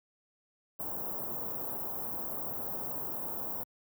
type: band-stop noise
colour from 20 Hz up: white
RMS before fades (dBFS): -37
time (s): 0.79-3.64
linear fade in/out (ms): 10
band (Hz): 1000 to 16000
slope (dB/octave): 24
effects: high-pass 80 Hz 12 dB/octave